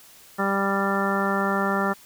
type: harmonic tone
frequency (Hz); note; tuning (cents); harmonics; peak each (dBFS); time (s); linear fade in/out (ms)
196.9; G3; +8; 1 / 2 / 3 / 4 / 5 / 6 / 7 / 9; -26 / -29 / -30 / -30 / -32 / -30 / -28 / -31; 0.38-1.94; 20
effects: white hiss -50 dBFS RMS until 2.05 s